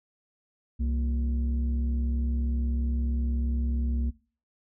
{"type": "tone pair together", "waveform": "sine", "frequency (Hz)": [65.41, 233.1], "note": ["C2", "A#3"], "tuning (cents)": [0, 0], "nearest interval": "octave + minor seventh", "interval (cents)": 2200, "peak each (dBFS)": [-24, -32], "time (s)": [0.79, 4.11], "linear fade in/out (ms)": 20, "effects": ["noise-tail reverb RT60 0.4 s tail -20 dB re dry", "tanh soft clip ceiling -20 dBFS"]}